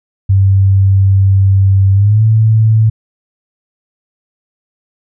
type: tone with pitch glide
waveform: sine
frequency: 97.1 to 110.26 Hz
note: G2 to A2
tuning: -16 to +4 cents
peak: -5 dBFS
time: 0.29-2.9 s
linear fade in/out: 10 ms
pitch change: +220 cents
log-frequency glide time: 1.93-2.23 s
effects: none